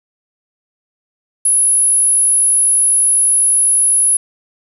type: tone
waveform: sine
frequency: 10548 Hz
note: E9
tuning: in tune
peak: -9 dBFS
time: 1.45-4.17 s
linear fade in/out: 5 ms
effects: 7-bit